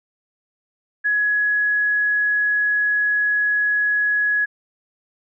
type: tone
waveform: sine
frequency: 1680 Hz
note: G#6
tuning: 19 cents sharp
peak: -16 dBFS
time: 1.04-4.46 s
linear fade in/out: 20 ms
effects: none